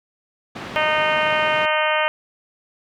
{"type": "band-pass noise", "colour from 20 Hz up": "pink", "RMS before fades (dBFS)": -33, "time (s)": [0.55, 1.66], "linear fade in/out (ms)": 10, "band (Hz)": [150, 3000], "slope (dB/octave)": 12}
{"type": "harmonic tone", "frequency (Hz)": 307.7, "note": "D#4", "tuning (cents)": -19, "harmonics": [2, 3, 4, 5, 6, 7, 8, 9, 10], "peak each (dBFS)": [-22, -24, -25, -26, -27, -27, -28, -29, -29], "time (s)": [0.76, 2.08], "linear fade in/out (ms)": 0}
{"effects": []}